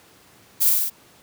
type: noise with echo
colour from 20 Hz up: violet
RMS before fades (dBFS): -18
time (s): 0.6-0.71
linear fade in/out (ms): 20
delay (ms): 48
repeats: 4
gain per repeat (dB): -2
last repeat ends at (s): 0.902
effects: pink hiss -52 dBFS RMS until 1.22 s + high-pass 100 Hz 12 dB/octave